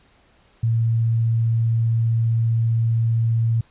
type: tone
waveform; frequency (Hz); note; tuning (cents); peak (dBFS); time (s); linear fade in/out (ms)
sine; 114.4; A#2; -32; -16; 0.63-3.61; 5
effects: pink hiss -57 dBFS RMS until 3.7 s + resampled to 8000 Hz